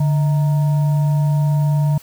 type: tone with frequency modulation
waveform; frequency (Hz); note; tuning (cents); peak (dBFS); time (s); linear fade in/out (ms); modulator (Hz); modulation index
sine; 146.83; D3; 0; -13; 0-1.98; 5; 784; 0.23
effects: white hiss -45 dBFS RMS until 2.02 s